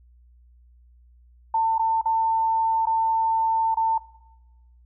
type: tone with dropouts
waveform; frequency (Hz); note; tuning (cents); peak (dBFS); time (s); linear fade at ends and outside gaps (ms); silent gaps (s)
sine; 897; A5; +33; -18; 1.54-3.98; 5; 1.782-1.793 / 2.014-2.056 / 2.856-2.869 / 3.745-3.77
effects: noise-tail reverb RT60 0.9 s tail -18 dB re dry + added 60 Hz sine -51 dBFS peak until 4.85 s